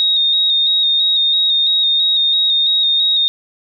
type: tone with vibrato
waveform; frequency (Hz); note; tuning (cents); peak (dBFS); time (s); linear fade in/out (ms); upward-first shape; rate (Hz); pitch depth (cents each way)
sine; 3729; A#7; 0; -11; 0-3.28; 0; square; 3; 25
effects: none